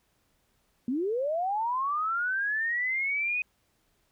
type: linear sweep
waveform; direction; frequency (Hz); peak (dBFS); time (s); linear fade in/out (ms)
sine; up; 230 to 2514; -26; 0.88-3.42; 2
effects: pink hiss -71 dBFS RMS until 4.11 s